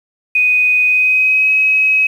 sine tone with pitch glide, 2493 to 2548 Hz, D#7 to D#7, +3 to +41 cents, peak -9 dBFS, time 0.35-2.07 s, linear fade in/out 5 ms, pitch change +38 cents, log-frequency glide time 0.86-1.51 s, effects 7-bit

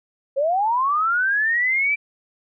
sine linear sweep, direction up, 525 to 2349 Hz, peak -17 dBFS, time 0.36-1.96 s, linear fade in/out 20 ms, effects none

